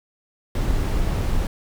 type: noise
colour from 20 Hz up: brown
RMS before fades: -21 dBFS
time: 0.55-1.47 s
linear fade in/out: 2 ms
effects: none